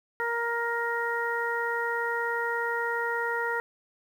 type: harmonic tone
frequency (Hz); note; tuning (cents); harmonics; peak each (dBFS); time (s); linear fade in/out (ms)
468.4; A#4; +8; 1 / 2 / 3 / 4; -32 / -32 / -32 / -32; 0.2-3.6; 0
effects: 9-bit